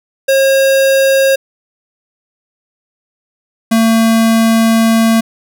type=tone pair in turn; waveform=square; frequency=540 / 225 Hz; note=C#5 / A3; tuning=-45 / +39 cents; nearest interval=octave + minor third; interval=1516 cents; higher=first; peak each=-8 dBFS; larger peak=neither; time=0.28-1.36 / 3.71-5.21 s; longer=second; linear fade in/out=10 ms; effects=none